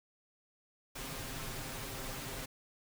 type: noise with comb filter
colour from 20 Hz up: pink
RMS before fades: -42 dBFS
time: 0.95-2.46 s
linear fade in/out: 10 ms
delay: 7.5 ms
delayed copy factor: +0.65
effects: none